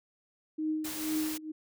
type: tone with tremolo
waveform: sine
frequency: 311.1 Hz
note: D#4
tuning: in tune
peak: -27 dBFS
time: 0.58-1.52 s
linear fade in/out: 10 ms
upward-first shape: triangle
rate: 2.1 Hz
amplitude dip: 90%
type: noise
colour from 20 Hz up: white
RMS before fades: -39 dBFS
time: 0.84-1.38 s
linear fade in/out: 10 ms
effects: none